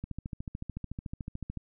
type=click train; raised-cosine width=5 ms; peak=-24 dBFS; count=22; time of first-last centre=0.04-1.573 s; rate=13.7 Hz; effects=none